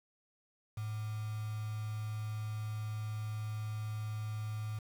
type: tone with quantisation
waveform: sine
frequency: 107.6 Hz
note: A2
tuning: 38 cents flat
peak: -36 dBFS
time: 0.77-4.79 s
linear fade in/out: 5 ms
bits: 8
effects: none